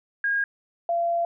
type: tone pair in turn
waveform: sine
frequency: 1629 / 683.6 Hz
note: G#6 / F5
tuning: -34 / -37 cents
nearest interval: octave + minor third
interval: 1503 cents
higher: first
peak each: -21 dBFS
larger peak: neither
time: 0.24-0.44 / 0.89-1.25 s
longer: second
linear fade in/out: 2 ms
effects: none